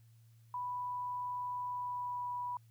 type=tone with pitch glide; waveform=sine; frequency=987.8 to 981 Hz; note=B5 to B5; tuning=0 to -12 cents; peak=-36 dBFS; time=0.54-2.57 s; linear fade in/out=2 ms; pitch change=-12 cents; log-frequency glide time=1.67-2.27 s; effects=added 114 Hz sine -59 dBFS peak until 2.7 s + white hiss -75 dBFS RMS until 2.7 s